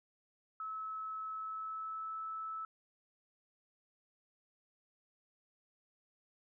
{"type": "tone with pitch glide", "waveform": "sine", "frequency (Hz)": [1297, 1308.3], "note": ["E6", "E6"], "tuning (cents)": [-28, -13], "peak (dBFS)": -39, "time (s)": [0.6, 2.65], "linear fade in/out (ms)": 2, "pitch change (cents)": 15, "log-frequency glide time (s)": [1.27, 2.15], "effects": []}